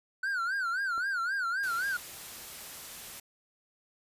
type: tone with vibrato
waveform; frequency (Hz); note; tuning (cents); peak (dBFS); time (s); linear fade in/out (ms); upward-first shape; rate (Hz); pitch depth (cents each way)
triangle; 1480; F#6; 0; -27; 0.23-1.97; 5; sine; 3.8; 160
type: clicks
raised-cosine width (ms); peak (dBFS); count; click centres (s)
1; -43 / -34; 2; 0.976 / 0.979
type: noise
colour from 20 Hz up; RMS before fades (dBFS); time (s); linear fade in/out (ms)
white; -44; 1.63-3.2; 5
effects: resampled to 32000 Hz